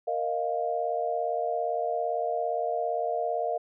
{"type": "chord", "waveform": "sine", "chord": "Bb suspended fourth", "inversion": "none", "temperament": "just", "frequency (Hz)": [466.2, 621.6, 699.2], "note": ["Bb4", "Eb5", "F5"], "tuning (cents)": [0, -2, 2], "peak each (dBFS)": [-32, -31, -29], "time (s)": [0.07, 3.58], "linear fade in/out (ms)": 10, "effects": []}